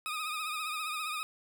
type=tone with vibrato; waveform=20% pulse; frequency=1244.5 Hz; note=D#6; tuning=in tune; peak=-29 dBFS; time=0.06-1.23 s; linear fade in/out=0 ms; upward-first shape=triangle; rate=15 Hz; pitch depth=68 cents each way; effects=none